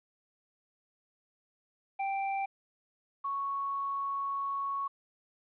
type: tone pair in turn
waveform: square / sine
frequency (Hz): 784 / 1108.7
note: G5 / C#6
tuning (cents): 0 / 0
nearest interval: tritone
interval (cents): 600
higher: second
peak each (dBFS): -31 / -31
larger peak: neither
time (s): 1.99-2.46 / 3.24-4.88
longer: second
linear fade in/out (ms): 10
effects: resampled to 8000 Hz + 11-bit